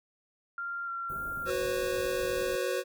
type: tone with vibrato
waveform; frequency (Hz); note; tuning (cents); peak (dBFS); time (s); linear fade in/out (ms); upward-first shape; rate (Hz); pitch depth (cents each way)
sine; 1380; F6; -21; -33; 0.58-1.5; 2; square; 1.7; 12
type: band-stop noise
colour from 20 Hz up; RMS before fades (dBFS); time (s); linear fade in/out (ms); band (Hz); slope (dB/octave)
pink; -45; 1.09-2.56; 10; 660 to 11000; 24
type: chord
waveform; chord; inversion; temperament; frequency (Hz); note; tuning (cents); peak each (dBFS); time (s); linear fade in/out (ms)
square; F# suspended fourth; none; equal with one note detuned; 370 / 493.9 / 542.3; F#4 / B4 / C#5; 0 / 0 / -38; -34; 1.45-2.84; 50
effects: none